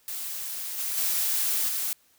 blue noise with level steps, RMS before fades -34 / -30 / -26 / -29 dBFS, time 0.08-1.93 s, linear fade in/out 0 ms, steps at 0.78 / 0.97 / 1.68 s, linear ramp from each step 10 ms, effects white hiss -63 dBFS RMS until 2.18 s

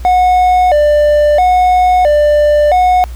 triangle tone with vibrato, 658 Hz, E5, 3 cents flat, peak -4 dBFS, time 0.05-3.04 s, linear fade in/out 0 ms, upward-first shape square, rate 0.75 Hz, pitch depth 180 cents each way, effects added 60 Hz sine -22 dBFS peak until 3.15 s + pink hiss -40 dBFS RMS until 3.15 s

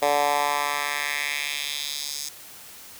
10% pulse tone with high-pass filter sweep, 144.9 Hz, D3, 23 cents flat, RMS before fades -26 dBFS, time 0.02-2.29 s, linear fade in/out 5 ms, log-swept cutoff 590 to 5800 Hz, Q 2, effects white hiss -44 dBFS RMS until 2.99 s

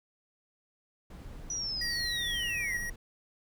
brown noise, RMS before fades -44 dBFS, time 1.1-2.96 s, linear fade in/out 5 ms
sine linear sweep, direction down, 5920 to 1879 Hz, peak -32 dBFS, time 1.5-2.77 s, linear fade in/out 2 ms
square tone with vibrato, 1900 Hz, A#6, 33 cents sharp, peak -35 dBFS, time 1.81-2.9 s, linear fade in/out 5 ms, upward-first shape triangle, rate 13 Hz, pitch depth 12 cents each way
effects none

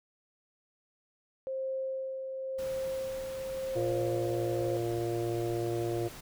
sine tone with tremolo, 529 Hz, C5, 19 cents sharp, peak -31 dBFS, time 1.47-4.77 s, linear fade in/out 0 ms, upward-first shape sine, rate 0.94 Hz, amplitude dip 40%
pink noise, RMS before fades -47 dBFS, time 2.58-6.21 s, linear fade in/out 10 ms
harmonic tone, 116.54 Hz, A#2, in tune, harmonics 1 / 3 / 4 / 5 / 6, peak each -36 / -32 / -38 / -41 / -41 dBFS, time 3.75-6.09 s, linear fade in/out 20 ms
effects none

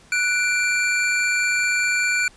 square tone pair together, 1480 / 2355 Hz, F#6 / D7, 0 / +4 cents, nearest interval minor sixth, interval 804 cents, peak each -23 / -21 dBFS, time 0.12-2.28 s, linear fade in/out 2 ms, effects pink hiss -51 dBFS RMS until 2.36 s + resampled to 22050 Hz

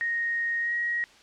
sine tone with pitch glide, 1864.7 to 1894 Hz, A#6 to A#6, 0 to +27 cents, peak -25 dBFS, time 0.01-1.04 s, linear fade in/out 0 ms, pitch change +27 cents, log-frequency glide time 0.6-0.73 s, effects white hiss -54 dBFS RMS until 1.22 s + low-pass 5000 Hz 12 dB/octave

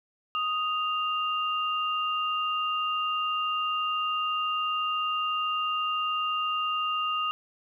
sine tone pair together, 1244.6 / 2794 Hz, D#6 / F7, 0 / 0 cents, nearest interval octave + major second, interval 1400 cents, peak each -27 / -31 dBFS, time 0.35-7.31 s, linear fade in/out 0 ms, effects none

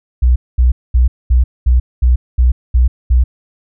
sine tone bursts, 61.74 Hz, B1, in tune, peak -6 dBFS, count 9, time 0.22-3.24 s, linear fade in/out 10 ms, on 140 ms, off 220 ms, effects none

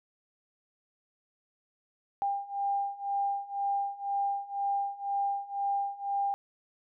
sine beating tone pair, 798 / 800 Hz, G5 / G5, +31 / +35 cents, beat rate 2 Hz, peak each -33 / -31 dBFS, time 2.22-6.34 s, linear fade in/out 0 ms, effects none

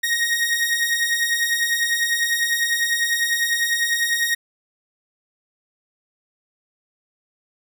sawtooth beating tone pair, 1864.7 / 1874.7 Hz, A#6 / A#6, 0 / +9 cents, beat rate 10 Hz, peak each -20 / -17 dBFS, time 0.03-4.35 s, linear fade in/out 10 ms, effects none

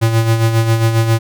square tone with tremolo, 113.4 Hz, A#2, 47 cents flat, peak -9 dBFS, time 0.01-1.19 s, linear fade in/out 20 ms, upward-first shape sine, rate 7.4 Hz, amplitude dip 55%, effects none

